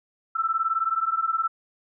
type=beating tone pair; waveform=sine; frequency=1318.5 / 1337.5 Hz; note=E6 / E6; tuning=0 / +25 cents; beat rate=19 Hz; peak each=-25 dBFS; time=0.35-1.48 s; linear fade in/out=10 ms; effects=none